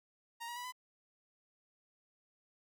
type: tone with pitch steps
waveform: sawtooth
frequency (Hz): 932.3 / 955.7 / 979.8 / 1004.4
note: A#5 / A#5 / B5 / B5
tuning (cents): 0 / +43 / -14 / +29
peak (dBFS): -38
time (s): 0.4-0.724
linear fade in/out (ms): 20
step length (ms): 81
effects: none